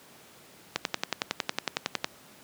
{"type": "click train", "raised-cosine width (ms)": 0.2, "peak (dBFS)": -8, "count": 15, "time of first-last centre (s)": [0.76, 2.044], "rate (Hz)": 10.9, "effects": ["pink hiss -53 dBFS RMS until 2.43 s", "high-pass 150 Hz 12 dB/octave"]}